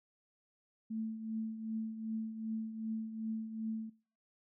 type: tone with tremolo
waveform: sine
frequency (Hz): 221.3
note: A3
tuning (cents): +10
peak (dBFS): -34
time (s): 0.9-3.9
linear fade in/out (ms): 10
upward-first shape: triangle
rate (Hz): 2.6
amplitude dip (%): 70
effects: noise-tail reverb RT60 0.5 s tail -25 dB re dry